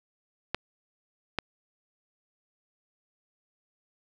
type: clicks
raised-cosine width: 0.3 ms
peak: -11 dBFS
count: 2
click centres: 0.546 / 1.387 s
effects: none